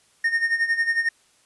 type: tone with tremolo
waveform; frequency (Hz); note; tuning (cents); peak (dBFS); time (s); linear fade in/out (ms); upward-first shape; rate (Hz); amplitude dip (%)
triangle; 1838; A#6; -25; -15; 0.24-1.09; 5; sine; 11; 75
effects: white hiss -60 dBFS RMS until 1.45 s + resampled to 24000 Hz